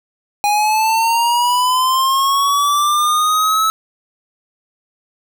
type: linear sweep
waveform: square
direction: up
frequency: 820 to 1306 Hz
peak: -13 dBFS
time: 0.44-3.7 s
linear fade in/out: 0 ms
effects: 9-bit